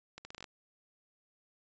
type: accelerating click train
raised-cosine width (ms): 0.2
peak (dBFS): -28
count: 8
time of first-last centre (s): 0.18-0.442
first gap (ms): 70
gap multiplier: 0.78
effects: resampled to 16000 Hz